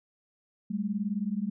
sine beating tone pair, 195.7 / 214.7 Hz, G3 / A3, -3 / -42 cents, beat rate 19 Hz, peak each -31 dBFS, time 0.7-1.5 s, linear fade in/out 10 ms, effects none

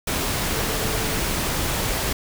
sine tone in noise, 442.1 Hz, A4, 8 cents sharp, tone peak -34 dBFS, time 0.54-1.18 s, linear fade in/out 5 ms, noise pink, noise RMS -24 dBFS, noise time 0.07-2.13 s, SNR -13 dB, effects none

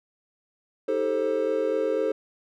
triangle chord, A half-diminished seventh, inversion second, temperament just, 316.8 / 396 / 440 / 528 Hz, Eb4 / G4 / A4 / C5, +31 / +18 / 0 / +16 cents, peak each -30 / -29 / -24 / -25 dBFS, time 0.88-2.12 s, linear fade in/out 5 ms, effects none

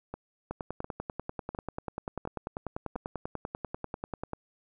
two click trains, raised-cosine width 1 ms, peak -23 / -20 dBFS, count 5 / 40, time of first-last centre 0.14-2.957 / 0.51-4.334 s, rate 1.42 / 10.2 Hz, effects none

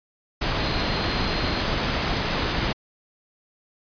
sine tone in noise, 4162 Hz, C8, 10 cents flat, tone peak -35 dBFS, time 0.6-1.62 s, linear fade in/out 10 ms, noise pink, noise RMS -24 dBFS, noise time 0.41-2.73 s, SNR -14 dB, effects resampled to 11025 Hz

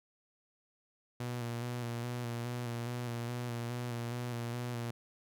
sawtooth tone with vibrato, 120 Hz, B2, 49 cents flat, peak -32 dBFS, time 1.2-4.91 s, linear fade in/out 5 ms, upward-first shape square, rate 2.4 Hz, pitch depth 27 cents each way, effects none

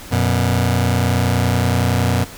sawtooth tone pair together, 91 / 121.34 Hz, F#2 / B2, -28 / -30 cents, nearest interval perfect fourth, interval 498 cents, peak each -13 dBFS, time 0.11-2.25 s, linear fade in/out 20 ms, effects pink hiss -36 dBFS RMS until 2.37 s

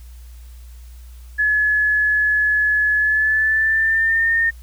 sine tone with pitch glide, 1705 to 1827.4 Hz, G#6 to A#6, +45 to -35 cents, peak -14 dBFS, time 1.38-4.51 s, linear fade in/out 20 ms, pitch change +120 cents, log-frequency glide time 2.97-4.33 s, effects added 60 Hz sine -36 dBFS peak until 4.62 s + white hiss -53 dBFS RMS until 4.62 s

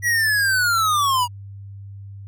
square linear sweep, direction down, 1946 to 945 Hz, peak -17 dBFS, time 0.02-1.28 s, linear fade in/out 50 ms, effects added 99 Hz sine -34 dBFS peak until 2.27 s

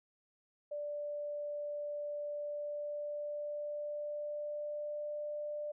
sine tone with pitch glide, 587 to 593.8 Hz, D5 to D5, -1 to +19 cents, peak -37 dBFS, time 0.71-5.72 s, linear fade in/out 10 ms, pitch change +20 cents, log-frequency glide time 2.29-5.19 s, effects none

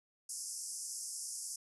white band-pass noise, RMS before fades -43 dBFS, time 0.29-1.56 s, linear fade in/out 5 ms, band 5000 to 11000 Hz, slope 96 dB/octave, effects none

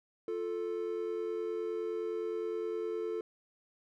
triangle tone pair together, 350.3 / 440 Hz, F4 / A4, +5 / 0 cents, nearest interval major third, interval 395 cents, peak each -36 / -33 dBFS, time 0.28-3.21 s, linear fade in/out 2 ms, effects none

